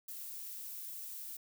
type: noise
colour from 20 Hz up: violet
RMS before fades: -45 dBFS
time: 0.08-1.37 s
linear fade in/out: 5 ms
effects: none